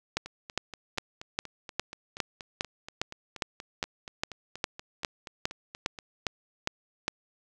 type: two click trains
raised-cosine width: 0.2 ms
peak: -10 / -23 dBFS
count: 18 / 25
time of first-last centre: 0.17-7.081 / 0.26-5.988 s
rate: 2.46 / 4.19 Hz
effects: none